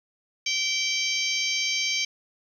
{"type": "harmonic tone with a mistuned harmonic", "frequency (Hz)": 784, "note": "G5", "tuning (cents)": 0, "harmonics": [3, 4, 5, 6, 7, 8], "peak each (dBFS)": [-28, -30, -35, -32, -32, -32], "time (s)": [0.46, 2.05], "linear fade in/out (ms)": 5, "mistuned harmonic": 3, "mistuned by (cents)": -30, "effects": ["9-bit"]}